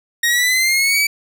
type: linear sweep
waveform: sawtooth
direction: up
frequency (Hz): 1864.7 to 2311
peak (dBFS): -10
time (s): 0.23-1.07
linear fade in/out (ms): 5
effects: none